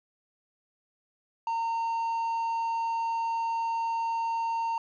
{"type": "tone", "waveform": "triangle", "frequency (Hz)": 916, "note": "A#5", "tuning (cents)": -31, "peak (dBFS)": -25, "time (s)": [1.47, 4.78], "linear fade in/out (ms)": 2, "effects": ["resampled to 16000 Hz", "10-bit"]}